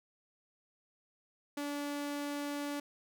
sawtooth tone, 288.5 Hz, D4, 31 cents flat, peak -32 dBFS, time 1.57-2.8 s, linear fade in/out 5 ms, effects none

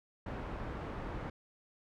pink low-pass noise, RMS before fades -41 dBFS, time 0.26-1.3 s, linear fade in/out 5 ms, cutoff 1400 Hz, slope 12 dB/octave, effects none

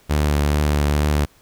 sawtooth tone with vibrato, 73.7 Hz, D2, 7 cents sharp, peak -12 dBFS, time 0.09-1.26 s, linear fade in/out 20 ms, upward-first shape sine, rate 2.3 Hz, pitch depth 22 cents each way, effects pink hiss -54 dBFS RMS until 1.41 s

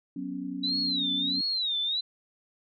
sine chord, F# suspended fourth, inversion none, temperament equal, 185 / 246.9 / 277.2 Hz, F#3 / B3 / C#4, 0 / 0 / 0 cents, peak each -38 / -38 / -34 dBFS, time 0.16-1.41 s, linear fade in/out 5 ms
sine tone with vibrato, 3900 Hz, B7, 23 cents flat, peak -26 dBFS, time 0.63-2.01 s, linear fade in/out 10 ms, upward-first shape sine, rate 1.5 Hz, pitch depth 180 cents each way
effects none

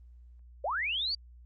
sine linear sweep, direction up, 493.9 to 4699 Hz, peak -29 dBFS, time 0.64-1.15 s, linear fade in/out 5 ms, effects added 60 Hz sine -50 dBFS peak until 1.45 s + Opus 24 kbps

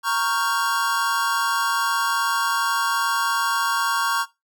square chord, G half-diminished seventh, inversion first, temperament equal, 932.3 / 1108.7 / 1396.9 / 1568 Hz, Bb5 / Db6 / F6 / G6, 0 / 0 / 0 / 0 cents, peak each -27 / -24 / -28 / -28 dBFS, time 0.03-4.26 s, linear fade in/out 50 ms, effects noise-tail reverb RT60 0.2 s tail -18 dB re dry

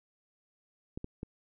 clicks, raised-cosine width 3 ms, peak -25 dBFS, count 3, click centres 0.975 / 1.044 / 1.231 s, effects none

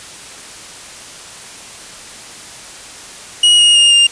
45% pulse tone with pitch steps, 2900 / 2868 / 2837 / 2806 Hz, F#7 / F7 / F7 / F7, -35 / +45 / +27 / +8 cents, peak -6 dBFS, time 3.43-4.07 s, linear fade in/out 5 ms, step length 160 ms, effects white hiss -33 dBFS RMS until 4.11 s + resampled to 22050 Hz

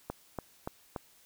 click train, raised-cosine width 1 ms, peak -21 dBFS, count 4, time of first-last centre 0.1-0.962 s, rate 3.48 Hz, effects white hiss -62 dBFS RMS until 1.25 s

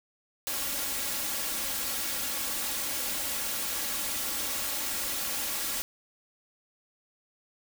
white noise with comb filter, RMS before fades -32 dBFS, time 0.47-5.82 s, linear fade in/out 0 ms, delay 3.6 ms, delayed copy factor +0.65, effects none

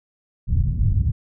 white low-pass noise, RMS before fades -19 dBFS, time 0.47-1.12 s, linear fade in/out 20 ms, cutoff 120 Hz, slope 24 dB/octave, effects none

